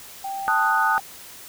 sine tone, 784 Hz, G5, in tune, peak -27 dBFS, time 0.24-1 s, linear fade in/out 5 ms
sine chord, D# diminished, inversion second, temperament equal, 880 / 1244.5 / 1480 Hz, A5 / D#6 / F#6, 0 / 0 / 0 cents, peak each -22 dBFS, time 0.48-0.98 s, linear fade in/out 0 ms
effects white hiss -42 dBFS RMS until 1.48 s

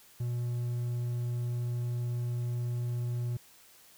triangle tone, 120.8 Hz, B2, 38 cents flat, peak -28 dBFS, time 0.2-3.37 s, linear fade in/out 5 ms, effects white hiss -58 dBFS RMS until 3.97 s

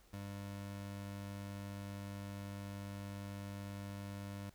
25% pulse tone, 100 Hz, G2, 35 cents sharp, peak -40 dBFS, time 0.13-4.5 s, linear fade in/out 5 ms, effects added 50 Hz sine -70 dBFS peak until 4.54 s + pink hiss -68 dBFS RMS until 4.54 s

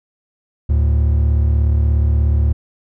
triangle tone pair together, 73.75 / 110.5 Hz, D2 / A2, +8 / +8 cents, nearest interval perfect fifth, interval 700 cents, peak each -10 / -18 dBFS, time 0.69-2.53 s, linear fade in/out 10 ms, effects none

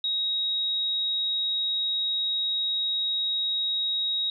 sine tone, 3792 Hz, A#7, 29 cents sharp, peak -24 dBFS, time 0.04-4.3 s, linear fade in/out 2 ms, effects none

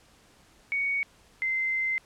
sine tone pair in turn, 2234 / 2074 Hz, C#7 / C7, +13 / -16 cents, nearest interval minor second, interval 129 cents, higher first, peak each -25 dBFS, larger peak neither, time 0.72-1.03 / 1.42-1.98 s, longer second, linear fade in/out 0 ms, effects pink hiss -59 dBFS RMS until 2.05 s + low-pass 10000 Hz 12 dB/octave

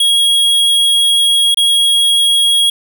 square tone with dropouts, 3302 Hz, G#7, 11 cents flat, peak -9 dBFS, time 0-2.7 s, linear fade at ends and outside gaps 5 ms, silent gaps 1.545-1.571 s, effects none

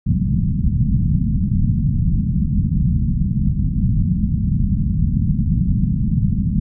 white low-pass noise, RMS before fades -17 dBFS, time 0.06-6.6 s, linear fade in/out 10 ms, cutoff 210 Hz, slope 48 dB/octave, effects none

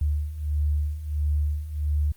sine beating tone pair, 73.3 / 74.8 Hz, D2 / D2, -3 / +32 cents, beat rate 1.5 Hz, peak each -28 / -24 dBFS, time 0.01-2.12 s, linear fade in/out 5 ms, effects white hiss -59 dBFS RMS until 2.16 s + Opus 32 kbps

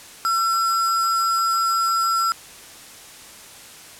sine tone with sample-and-hold, 1347 Hz, E6, 37 cents sharp, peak -17 dBFS, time 0.25-2.32 s, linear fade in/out 0 ms, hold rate 6300 Hz, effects white hiss -42 dBFS RMS until 3.99 s + low-pass 11000 Hz 12 dB/octave

